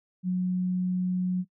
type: tone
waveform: sine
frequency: 182.4 Hz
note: F#3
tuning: 24 cents flat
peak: -24 dBFS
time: 0.23-1.45 s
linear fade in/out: 50 ms
effects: noise-tail reverb RT60 0.1 s tail -23 dB re dry